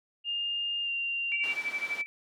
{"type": "tone with pitch glide", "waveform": "sine", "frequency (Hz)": [2817, 2775], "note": ["F7", "F7"], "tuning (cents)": [14, -12], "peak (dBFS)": -29, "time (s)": [0.24, 1.55], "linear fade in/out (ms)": 50, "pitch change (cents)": -26, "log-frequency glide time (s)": [0.83, 0.9]}
{"type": "tone with tremolo", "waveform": "sine", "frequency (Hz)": 2316, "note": "D7", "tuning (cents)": -25, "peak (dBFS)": -27, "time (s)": [1.32, 2.06], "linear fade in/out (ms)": 0, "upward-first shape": "sine", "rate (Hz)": 12, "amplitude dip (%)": 85}
{"type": "band-pass noise", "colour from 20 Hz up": "white", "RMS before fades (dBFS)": -45, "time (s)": [1.43, 2.02], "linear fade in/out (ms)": 10, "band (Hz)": [250, 3000], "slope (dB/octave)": 12}
{"effects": []}